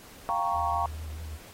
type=chord; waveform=sine; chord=G half-diminished seventh; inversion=third; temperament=equal; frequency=698.5 / 784 / 932.3 / 1108.7 Hz; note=F5 / G5 / Bb5 / Db6; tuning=0 / 0 / 0 / 0 cents; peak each=-31 / -32 / -30 / -30 dBFS; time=0.29-0.86 s; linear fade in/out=0 ms
type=tone with vibrato; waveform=sine; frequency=77.78 Hz; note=D#2; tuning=in tune; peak=-35 dBFS; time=0.52-1.39 s; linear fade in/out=50 ms; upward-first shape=sine; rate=4.6 Hz; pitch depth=33 cents each way
effects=pink hiss -50 dBFS RMS until 1.53 s + AAC 48 kbps